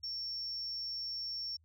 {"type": "tone", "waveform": "sine", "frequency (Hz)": 5460, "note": "F8", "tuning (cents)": -40, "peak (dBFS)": -36, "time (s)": [0.03, 1.57], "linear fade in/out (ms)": 10, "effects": ["tanh soft clip ceiling -32 dBFS", "added 81 Hz sine -65 dBFS peak until 1.64 s"]}